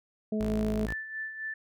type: harmonic tone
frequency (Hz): 214.6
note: A3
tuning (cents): -43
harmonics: 1 / 2 / 3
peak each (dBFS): -28 / -34 / -38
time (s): 0.32-0.86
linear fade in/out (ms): 5
type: tone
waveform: sawtooth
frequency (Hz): 54.5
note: A1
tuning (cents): -16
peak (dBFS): -29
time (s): 0.4-0.94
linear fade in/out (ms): 10
type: tone with tremolo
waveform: sine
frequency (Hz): 1760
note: A6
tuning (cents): 0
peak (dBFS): -32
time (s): 0.88-1.54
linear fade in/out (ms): 5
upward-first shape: sine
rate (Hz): 3.8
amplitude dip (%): 60
effects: none